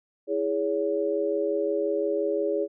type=chord; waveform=sine; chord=C# minor; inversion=first; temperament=equal with one note detuned; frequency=329.6 / 415.3 / 563.7 Hz; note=E4 / G#4 / C#5; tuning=0 / 0 / +29 cents; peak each=-30 / -26 / -28 dBFS; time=0.27-2.68 s; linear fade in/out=50 ms; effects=none